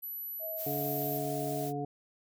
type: tone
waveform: sine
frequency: 11840 Hz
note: F#9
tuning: in tune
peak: -37 dBFS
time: 0.02-1.19 s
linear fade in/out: 20 ms
type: tone with vibrato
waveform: sine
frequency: 640 Hz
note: D#5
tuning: 49 cents sharp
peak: -38 dBFS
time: 0.39-1.69 s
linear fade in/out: 50 ms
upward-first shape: triangle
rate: 19 Hz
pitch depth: 17 cents each way
type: noise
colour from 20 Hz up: blue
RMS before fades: -44 dBFS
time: 0.56-1.73 s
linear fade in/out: 50 ms
type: harmonic tone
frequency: 143.5 Hz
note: D3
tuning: 40 cents flat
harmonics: 1 / 2 / 3 / 5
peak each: -38 / -38 / -38 / -38 dBFS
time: 0.66-1.85 s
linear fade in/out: 5 ms
effects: none